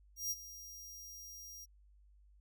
sawtooth tone with ADSR envelope, 5700 Hz, F8, 34 cents sharp, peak -31 dBFS, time 0.16-1.66 s, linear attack 150 ms, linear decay 35 ms, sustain -15 dB, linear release 24 ms, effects added 50 Hz sine -61 dBFS peak until 2.4 s

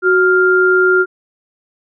sine tone pair together, 370 / 1398.4 Hz, F#4 / F6, 0 / +2 cents, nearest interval octave + major seventh, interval 2302 cents, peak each -11 dBFS, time 0.02-1.06 s, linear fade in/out 50 ms, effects none

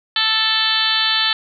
harmonic tone, 440 Hz, A4, in tune, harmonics 2 / 3 / 4 / 5 / 6 / 7 / 8 / 9 / 10, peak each -29 / -26 / -22 / -32 / -27 / -21 / -21 / -22 / -24 dBFS, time 0.16-1.33 s, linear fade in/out 2 ms, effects none

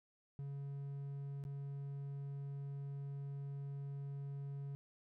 triangle tone with dropouts, 140 Hz, C#3, 18 cents sharp, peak -40 dBFS, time 0.39-4.75 s, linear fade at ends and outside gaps 0 ms, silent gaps 1.439-1.451 s, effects none

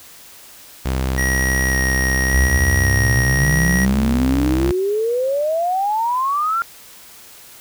sawtooth tone, 65.2 Hz, C2, 5 cents flat, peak -14 dBFS, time 0.85-4.72 s, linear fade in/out 10 ms
square tone with vibrato, 1891 Hz, A#6, 24 cents sharp, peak -19 dBFS, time 1.17-3.86 s, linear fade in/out 20 ms, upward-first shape square, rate 0.89 Hz, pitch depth 11 cents each way
sine exponential sweep, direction up, 65.41 to 1396.9 Hz, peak -16 dBFS, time 2.34-6.62 s, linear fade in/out 0 ms
effects white hiss -42 dBFS RMS until 7.6 s

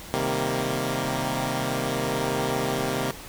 10% pulse chord, C minor seventh, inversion none, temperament equal, 130.81 / 155.56 / 196 / 233.1 Hz, C3 / Eb3 / G3 / Bb3, 0 / 0 / 0 / 0 cents, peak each -20 / -23 / -26 / -22 dBFS, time 0.14-3.11 s, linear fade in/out 0 ms, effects pink hiss -41 dBFS RMS until 3.28 s

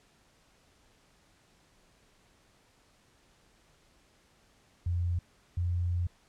sine tone pair in turn, 87.1 / 87.6 Hz, F2 / F2, -4 / +6 cents, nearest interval unison, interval 10 cents, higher second, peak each -27 / -27 dBFS, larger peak neither, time 4.86-5.19 / 5.57-6.07 s, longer second, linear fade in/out 5 ms, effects pink hiss -65 dBFS RMS until 6.28 s + low-pass 9000 Hz 12 dB/octave

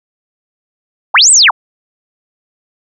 sine linear two-way sweep, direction up then down, 587.3 to 8500 to 587.3 Hz, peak -3 dBFS, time 1.14-1.51 s, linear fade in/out 10 ms, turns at 1.31 s, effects none

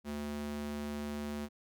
square tone with high-pass filter, 73.42 Hz, D2, in tune, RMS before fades -39 dBFS, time 0.04-1.49 s, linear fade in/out 50 ms, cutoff 170 Hz, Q 2.2, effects none

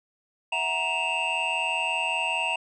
triangle tone cluster, 656 / 741 / 941 / 2611 / 2779 Hz, E5 / F#5 / A#5 / E7 / F7, -9 / +2 / +16 / -17 / -9 cents, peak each -34 / -33 / -29 / -28 / -27 dBFS, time 0.52-2.56 s, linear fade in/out 5 ms, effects resampled to 22050 Hz

